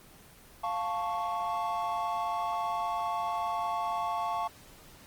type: chord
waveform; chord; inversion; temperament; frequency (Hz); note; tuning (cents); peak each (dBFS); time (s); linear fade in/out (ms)
triangle; F augmented; none; equal; 698.5 / 880 / 1108.7; F5 / A5 / C#6; 0 / 0 / 0; -32; 0.63-4.48; 10
effects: pink hiss -54 dBFS RMS until 5.06 s + Opus 24 kbps